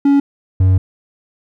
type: tone pair in turn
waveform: triangle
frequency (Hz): 280.9 / 93.63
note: C#4 / F#2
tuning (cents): +23 / +21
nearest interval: octave + perfect fifth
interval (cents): 1902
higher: first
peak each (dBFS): -6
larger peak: neither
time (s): 0.05-0.2 / 0.6-0.78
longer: second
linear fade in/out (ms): 5
effects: none